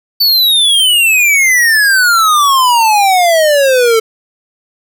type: exponential sweep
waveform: square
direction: down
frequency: 4561 to 439.4 Hz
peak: -7 dBFS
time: 0.2-4 s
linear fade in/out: 10 ms
effects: none